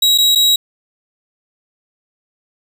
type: tone with dropouts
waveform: 40% pulse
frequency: 3845 Hz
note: B7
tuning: 47 cents flat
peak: -8 dBFS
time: 0.02-0.56 s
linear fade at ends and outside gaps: 5 ms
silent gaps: 0.178-0.183 / 0.351-0.356 s
effects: none